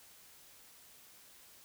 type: silence
effects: white hiss -59 dBFS RMS until 1.64 s